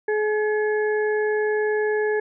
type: harmonic tone with a mistuned harmonic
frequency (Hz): 425.2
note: G#4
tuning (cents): +41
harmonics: 1 / 2 / 4 / 5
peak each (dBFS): -20 / -32 / -28 / -42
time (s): 0.08-2.2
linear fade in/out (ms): 5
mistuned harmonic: 5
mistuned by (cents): +33
effects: none